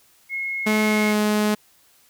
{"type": "tone", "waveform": "sine", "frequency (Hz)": 2166, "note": "C#7", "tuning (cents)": -41, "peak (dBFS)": -24, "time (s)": [0.29, 1.15], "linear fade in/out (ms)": 50}
{"type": "tone with pitch glide", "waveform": "sawtooth", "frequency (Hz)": [214.4, 211], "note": ["A3", "G#3"], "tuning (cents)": [-45, 28], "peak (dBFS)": -14, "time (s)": [0.66, 1.55], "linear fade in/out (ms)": 10, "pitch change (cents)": -27, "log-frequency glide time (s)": [0.82, 1.14]}
{"effects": ["white hiss -57 dBFS RMS until 2.09 s"]}